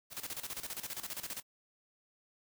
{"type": "noise with tremolo", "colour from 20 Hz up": "white", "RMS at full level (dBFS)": -40, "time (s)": [0.1, 1.43], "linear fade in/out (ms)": 50, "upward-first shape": "square", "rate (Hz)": 15, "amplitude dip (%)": 75, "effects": []}